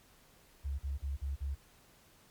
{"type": "tone bursts", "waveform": "sine", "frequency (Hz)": 69.3, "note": "C#2", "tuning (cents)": 0, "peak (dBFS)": -33, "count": 5, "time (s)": [0.64, 1.554], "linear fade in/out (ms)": 20, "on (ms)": 150, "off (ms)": 41, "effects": ["pink hiss -63 dBFS RMS until 2.3 s", "MP3 96 kbps"]}